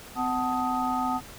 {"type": "tone cluster", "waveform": "sine", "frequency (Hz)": [254.7, 746, 878, 1252], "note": ["C4", "F#5", "A5", "D#6"], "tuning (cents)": [-46, 14, -4, 10], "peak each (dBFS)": -30, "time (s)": [0.15, 1.21], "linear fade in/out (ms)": 50, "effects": ["pink hiss -45 dBFS RMS until 1.38 s"]}